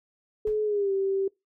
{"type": "tone with pitch glide", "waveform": "sine", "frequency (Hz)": [426.7, 389], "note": ["G#4", "G4"], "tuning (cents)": [47, -13], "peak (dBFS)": -23, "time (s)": [0.45, 1.28], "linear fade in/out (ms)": 5, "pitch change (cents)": -160, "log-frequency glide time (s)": [0.64, 0.92]}
{"type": "noise with exponential decay", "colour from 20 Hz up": "brown", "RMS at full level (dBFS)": -38, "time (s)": [0.47, 0.63], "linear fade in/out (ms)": 0, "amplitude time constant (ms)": 33}
{"effects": ["noise-tail reverb RT60 0.2 s tail -24 dB re dry"]}